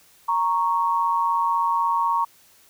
sine tone pair together, 931 / 1107.2 Hz, A#5 / C#6, -2 / -2 cents, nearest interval minor third, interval 300 cents, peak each -21 / -22 dBFS, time 0.28-2.25 s, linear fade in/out 10 ms, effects white hiss -55 dBFS RMS until 2.69 s

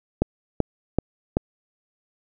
click train, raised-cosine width 2 ms, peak -5 dBFS, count 4, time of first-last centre 0.22-1.369 s, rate 2.61 Hz, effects none

